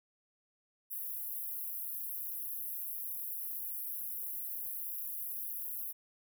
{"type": "high-pass noise", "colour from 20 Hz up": "pink", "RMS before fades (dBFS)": -40, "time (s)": [0.9, 5.93], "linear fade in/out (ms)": 20, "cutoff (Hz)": 11000, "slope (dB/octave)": 96, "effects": []}